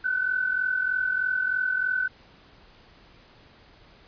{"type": "tone pair together", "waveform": "sine", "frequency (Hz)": [1473, 1516.2], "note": ["F#6", "F#6"], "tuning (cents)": [-8, 42], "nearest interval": "minor second", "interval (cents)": 50, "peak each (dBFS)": [-29, -24], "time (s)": [0.04, 2.08], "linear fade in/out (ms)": 10, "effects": ["pink hiss -54 dBFS RMS until 4.07 s", "resampled to 11025 Hz"]}